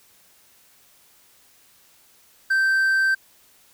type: tone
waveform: triangle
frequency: 1559 Hz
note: G6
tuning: 10 cents flat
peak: -15 dBFS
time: 2.5-3.15 s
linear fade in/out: 10 ms
effects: white hiss -56 dBFS RMS until 3.73 s